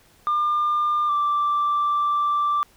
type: tone pair in turn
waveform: sine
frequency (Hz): 1200 / 1172.6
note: D6 / D6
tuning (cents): +37 / -3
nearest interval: unison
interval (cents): 40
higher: first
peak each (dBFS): -17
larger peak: neither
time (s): 0.27-1.09 / 1.09-2.63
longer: second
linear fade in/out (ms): 0
effects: tanh soft clip ceiling -16 dBFS + pink hiss -56 dBFS RMS until 2.76 s